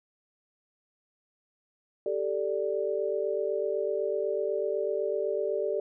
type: chord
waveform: sine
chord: G suspended second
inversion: none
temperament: equal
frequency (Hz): 392 / 440 / 587.3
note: G4 / A4 / D5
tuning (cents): 0 / 0 / 0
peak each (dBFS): -31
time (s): 2.06-5.8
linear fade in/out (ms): 2
effects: none